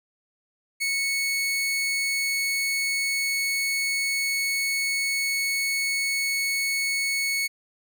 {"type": "tone", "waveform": "sawtooth", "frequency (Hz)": 2209, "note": "C#7", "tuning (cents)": -7, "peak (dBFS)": -20, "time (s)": [0.8, 7.48], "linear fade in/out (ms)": 20, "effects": []}